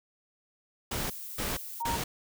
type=noise bursts; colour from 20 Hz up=pink; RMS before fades=-33 dBFS; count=3; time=0.91-2.04 s; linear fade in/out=5 ms; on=190 ms; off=280 ms
type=noise; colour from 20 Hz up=violet; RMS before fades=-41 dBFS; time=0.96-1.83 s; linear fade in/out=20 ms
type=tone; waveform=sine; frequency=932.3 Hz; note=A#5; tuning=in tune; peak=-30 dBFS; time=1.8-1.97 s; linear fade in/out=10 ms
effects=none